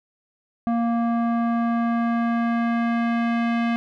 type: tone with low-pass filter sweep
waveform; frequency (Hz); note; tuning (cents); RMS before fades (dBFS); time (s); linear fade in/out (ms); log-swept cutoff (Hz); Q
square; 233.3; A#3; +2; -22; 0.67-3.76; 0; 950 to 2400; 1.4
effects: none